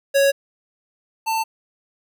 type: tone pair in turn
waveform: square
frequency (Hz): 554.4 / 891.6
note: C#5 / A5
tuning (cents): 0 / +23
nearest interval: minor sixth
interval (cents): 823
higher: second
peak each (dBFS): -14 / -20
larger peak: first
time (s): 0.14-0.32 / 1.26-1.44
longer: neither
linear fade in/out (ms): 20
effects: none